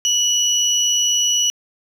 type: tone pair together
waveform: sine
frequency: 2942 / 5884 Hz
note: F#7 / F#8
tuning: -11 / -11 cents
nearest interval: octave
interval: 1200 cents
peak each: -16 dBFS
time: 0.05-1.5 s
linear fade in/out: 0 ms
effects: tanh soft clip ceiling -10 dBFS + 8-bit